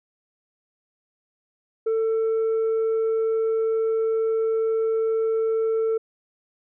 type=tone; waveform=sine; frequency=446.3 Hz; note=A4; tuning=25 cents sharp; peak=-17 dBFS; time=1.86-5.98 s; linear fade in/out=10 ms; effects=tanh soft clip ceiling -19 dBFS